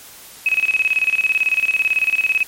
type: tone with tremolo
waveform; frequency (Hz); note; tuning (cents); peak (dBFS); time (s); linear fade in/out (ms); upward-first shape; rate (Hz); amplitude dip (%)
sine; 2556; D#7; +46; -12; 0.46-2.43; 2; square; 18; 80
effects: white hiss -40 dBFS RMS until 2.47 s + MP3 64 kbps